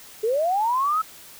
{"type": "linear sweep", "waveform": "sine", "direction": "up", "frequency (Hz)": [415.3, 1318.5], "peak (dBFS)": -19, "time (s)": [0.23, 1.02], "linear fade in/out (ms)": 10, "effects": ["white hiss -45 dBFS RMS until 1.39 s"]}